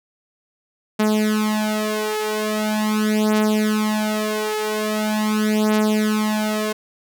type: beating tone pair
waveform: sawtooth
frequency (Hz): 213.8 / 214.22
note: A3 / A3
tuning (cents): -49 / -46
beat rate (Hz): 0.42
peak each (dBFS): -17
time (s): 0.99-6.73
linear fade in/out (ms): 10
effects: none